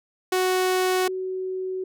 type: tone pair in turn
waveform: sawtooth / sine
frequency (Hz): 370 / 374.1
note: F#4 / F#4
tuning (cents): 0 / +19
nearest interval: unison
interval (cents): 19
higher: second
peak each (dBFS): -16 / -26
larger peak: first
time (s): 0.32-1.08 / 1.08-1.84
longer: neither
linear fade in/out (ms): 5
effects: none